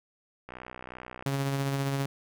click train, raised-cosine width 0.5 ms, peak -26 dBFS, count 47, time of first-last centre 0.49-1.225 s, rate 62.6 Hz
sawtooth tone with tremolo, 137.9 Hz, C#3, 9 cents flat, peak -22 dBFS, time 1.26-2.06 s, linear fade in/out 2 ms, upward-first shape triangle, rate 15 Hz, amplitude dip 35%
effects none

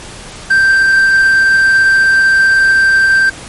triangle tone with quantisation, 1568 Hz, G6, in tune, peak -4 dBFS, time 0.5-3.3 s, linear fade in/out 10 ms, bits 5, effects pink hiss -30 dBFS RMS until 3.48 s + MP3 48 kbps

